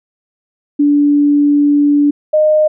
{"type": "tone pair in turn", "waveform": "sine", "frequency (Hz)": [290, 614.5], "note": ["D4", "D#5"], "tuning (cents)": [-22, -22], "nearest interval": "octave + minor second", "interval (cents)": 1300, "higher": "second", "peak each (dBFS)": -7, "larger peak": "neither", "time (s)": [[0.79, 2.11], [2.33, 2.68]], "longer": "first", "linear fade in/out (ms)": 10, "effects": []}